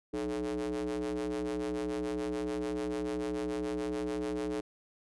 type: ring-modulated tone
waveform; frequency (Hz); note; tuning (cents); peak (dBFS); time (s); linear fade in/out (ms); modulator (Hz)
square; 61.74; B1; 0; -30; 0.13-4.61; 10; 367
effects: resampled to 24000 Hz